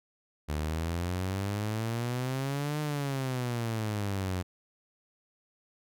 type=exponential two-way sweep; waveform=sawtooth; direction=up then down; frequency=73.42 to 152.1 to 89.6 Hz; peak=-26 dBFS; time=0.48-4.43 s; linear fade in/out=20 ms; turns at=2.8 s; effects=none